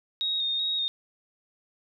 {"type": "tone with vibrato", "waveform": "sine", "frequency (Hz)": 3729, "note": "A#7", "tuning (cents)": 0, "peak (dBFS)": -25, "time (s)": [0.21, 0.88], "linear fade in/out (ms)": 0, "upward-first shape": "square", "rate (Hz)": 2.6, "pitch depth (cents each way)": 21, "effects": []}